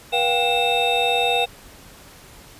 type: tone cluster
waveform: triangle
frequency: 482.7 / 707 / 788 / 2647 / 3696 Hz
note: B4 / F5 / G5 / E7 / A#7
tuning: -40 / +21 / +9 / +7 / -16 cents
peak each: -22 dBFS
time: 0.12-1.46 s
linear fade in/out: 20 ms
effects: pink hiss -45 dBFS RMS until 2.59 s + resampled to 32000 Hz